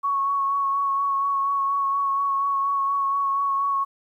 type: tone with vibrato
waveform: sine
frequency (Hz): 1108.7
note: C#6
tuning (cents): 0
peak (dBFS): -20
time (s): 0.03-3.85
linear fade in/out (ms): 20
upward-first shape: sine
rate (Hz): 4.2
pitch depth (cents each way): 19
effects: 10-bit